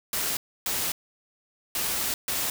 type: noise bursts at uneven times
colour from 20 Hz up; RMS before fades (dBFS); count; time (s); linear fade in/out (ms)
white; -28; 4; 0.13-0.37 / 0.66-0.92 / 1.75-2.14 / 2.28-2.5; 2
effects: none